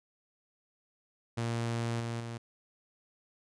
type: tone with level steps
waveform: sawtooth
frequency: 116.54 Hz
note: A#2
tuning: in tune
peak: -27 / -30 / -34 dBFS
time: 1.37-2.38 s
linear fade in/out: 10 ms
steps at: 2 / 2.2 s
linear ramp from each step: 2 ms
effects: resampled to 22050 Hz